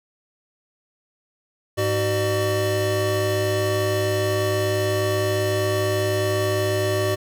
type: tone cluster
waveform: square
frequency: 103.2 / 377.9 / 601 Hz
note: G#2 / F#4 / D5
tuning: -10 / +37 / +40 cents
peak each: -25 dBFS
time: 1.77-7.16 s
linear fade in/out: 20 ms
effects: none